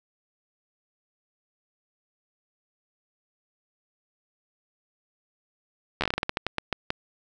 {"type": "slowing click train", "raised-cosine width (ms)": 0.3, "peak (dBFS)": -9, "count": 15, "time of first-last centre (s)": [6.01, 6.904], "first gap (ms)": 12, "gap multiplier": 1.23, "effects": []}